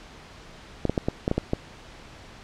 clicks, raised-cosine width 2 ms, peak -9 dBFS, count 8, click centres 0.853 / 0.896 / 0.978 / 1.085 / 1.279 / 1.314 / 1.38 / 1.534 s, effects pink hiss -46 dBFS RMS until 2.43 s + low-pass 5000 Hz 12 dB/octave

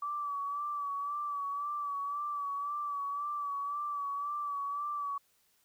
sine tone with vibrato, 1151 Hz, D6, 35 cents flat, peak -33 dBFS, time 0.02-5.18 s, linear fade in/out 5 ms, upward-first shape sine, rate 1.9 Hz, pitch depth 41 cents each way, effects white hiss -71 dBFS RMS until 5.64 s

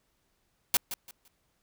white noise with echo, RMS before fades -23 dBFS, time 0.74-0.77 s, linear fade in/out 2 ms, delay 170 ms, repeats 3, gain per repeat -12 dB, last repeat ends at 1.28 s, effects pink hiss -74 dBFS RMS until 1.62 s

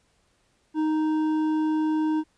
sine tone with hard clipping, 311.1 Hz, D#4, in tune, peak -23 dBFS, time 0.74-2.24 s, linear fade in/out 50 ms, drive 7 dB, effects pink hiss -67 dBFS RMS until 2.37 s + resampled to 22050 Hz

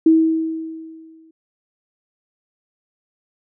sine tone with exponential decay, 322.1 Hz, E4, 40 cents flat, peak -7 dBFS, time 0.06-1.31 s, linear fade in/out 5 ms, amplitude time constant 270 ms, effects none

